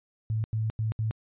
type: tone bursts at uneven times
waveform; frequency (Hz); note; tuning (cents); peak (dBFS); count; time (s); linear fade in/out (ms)
sine; 110; A2; 0; -25; 4; 0.3-0.44 / 0.53-0.7 / 0.79-0.92 / 0.99-1.11; 0
effects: resampled to 8000 Hz